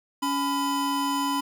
square tone pair together, 280 / 1000.3 Hz, C#4 / B5, +18 / +22 cents, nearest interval octave + minor seventh, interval 2204 cents, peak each -28 / -27 dBFS, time 0.22-1.41 s, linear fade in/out 10 ms, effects none

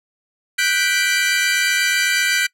sawtooth chord, G major seventh, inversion third, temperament equal, 1480 / 1568 / 1975.5 / 2349 Hz, F#6 / G6 / B6 / D7, 0 / 0 / 0 / 0 cents, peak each -18 dBFS, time 0.58-2.47 s, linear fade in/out 10 ms, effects noise-tail reverb RT60 0.1 s tail -24 dB re dry + low-pass 12000 Hz 12 dB/octave

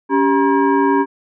sine tone with frequency modulation, 280.6 Hz, C#4, 21 cents sharp, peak -11 dBFS, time 0.09-1.06 s, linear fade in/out 50 ms, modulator 672 Hz, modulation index 1.3, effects none

